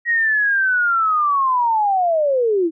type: linear sweep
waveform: sine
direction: down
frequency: 1902 to 311.1 Hz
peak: -14 dBFS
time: 0.05-2.71 s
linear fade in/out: 50 ms
effects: none